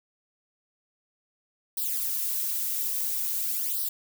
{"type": "noise with flanger", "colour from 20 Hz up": "violet", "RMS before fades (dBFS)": -29, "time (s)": [1.77, 3.89], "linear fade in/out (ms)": 5, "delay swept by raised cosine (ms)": [0.21, 4.71], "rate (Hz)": 0.49, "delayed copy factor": 1, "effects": []}